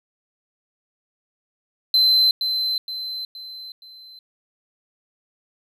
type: tone with echo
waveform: triangle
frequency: 4070 Hz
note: C8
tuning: 49 cents flat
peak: -12 dBFS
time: 1.94-2.31 s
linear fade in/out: 2 ms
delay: 470 ms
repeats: 4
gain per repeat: -7 dB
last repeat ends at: 4.19 s
effects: none